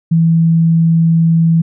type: tone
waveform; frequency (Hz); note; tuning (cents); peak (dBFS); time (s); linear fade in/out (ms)
sine; 164.7; E3; -1; -7; 0.11-1.62; 10
effects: none